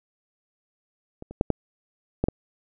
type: clicks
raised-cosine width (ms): 2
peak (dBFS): -24 / -25 / -6 / -7 / -8 / -9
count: 6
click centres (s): 1.224 / 1.31 / 1.411 / 1.503 / 2.24 / 2.285
effects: none